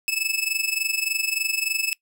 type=tone with amplitude modulation; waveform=sawtooth; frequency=2608 Hz; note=E7; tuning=19 cents flat; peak=-16 dBFS; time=0.08-1.93 s; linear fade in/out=0 ms; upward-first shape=sine; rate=23.4 Hz; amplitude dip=80%; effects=noise-tail reverb RT60 0.1 s tail -23 dB re dry